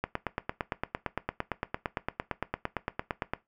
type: click train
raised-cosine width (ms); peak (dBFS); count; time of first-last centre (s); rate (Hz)
0.5; -14; 30; 0.04-3.335; 8.8
effects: noise-tail reverb RT60 0.2 s tail -18 dB re dry